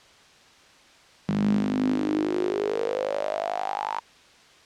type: tone with high-pass filter sweep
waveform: sawtooth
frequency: 51.2 Hz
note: G#1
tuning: 24 cents flat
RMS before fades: -26 dBFS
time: 1.28-4 s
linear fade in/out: 10 ms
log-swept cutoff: 180 to 940 Hz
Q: 9.5
effects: white hiss -53 dBFS RMS until 4.65 s + low-pass 5000 Hz 12 dB/octave